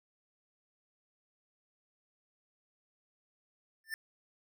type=tone with exponential growth; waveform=square; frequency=1781 Hz; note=A6; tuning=21 cents sharp; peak=-32 dBFS; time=3.84-3.94 s; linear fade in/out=1 ms; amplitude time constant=20 ms; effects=none